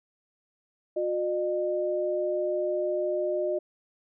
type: tone pair together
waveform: sine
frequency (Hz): 360.9 / 607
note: F#4 / D#5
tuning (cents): -43 / -43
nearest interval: major sixth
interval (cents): 900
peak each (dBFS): -29 / -27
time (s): 0.96-3.59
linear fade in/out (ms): 10
effects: none